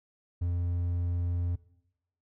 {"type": "tone", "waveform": "triangle", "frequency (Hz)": 87.31, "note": "F2", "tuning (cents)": 0, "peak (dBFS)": -25, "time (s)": [0.41, 1.56], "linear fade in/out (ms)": 10, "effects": ["noise-tail reverb RT60 0.8 s tail -19 dB re dry"]}